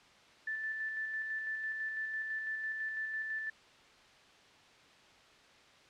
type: tone with tremolo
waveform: sine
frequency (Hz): 1760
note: A6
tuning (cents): 0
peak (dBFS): -34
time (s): 0.47-3.5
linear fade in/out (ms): 5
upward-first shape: square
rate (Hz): 6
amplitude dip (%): 30
effects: white hiss -60 dBFS RMS until 5.89 s + low-pass 4000 Hz 12 dB/octave